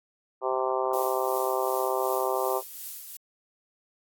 harmonic tone, 130 Hz, C3, 11 cents flat, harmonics 3 / 4 / 5 / 6 / 7 / 8 / 9, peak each -30 / -31 / -32 / -33 / -33 / -34 / -35 dBFS, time 0.41-2.62 s, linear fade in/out 50 ms
violet noise with tremolo, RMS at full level -36 dBFS, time 0.93-3.17 s, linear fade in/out 5 ms, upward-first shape triangle, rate 2.7 Hz, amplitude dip 50%
effects AAC 64 kbps

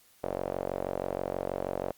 sawtooth tone with band-pass filter, 46.25 Hz, F#1, in tune, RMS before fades -34 dBFS, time 0.23-1.92 s, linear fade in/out 10 ms, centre 580 Hz, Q 3.2, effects white hiss -62 dBFS RMS until 1.97 s + Opus 48 kbps

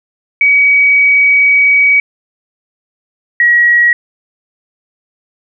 sine tone pair in turn, 2266 / 1909.1 Hz, C#7 / A#6, +37 / +41 cents, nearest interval minor third, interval 296 cents, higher first, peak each -5 dBFS, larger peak neither, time 0.41-2 / 3.4-3.93 s, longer first, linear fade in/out 2 ms, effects none

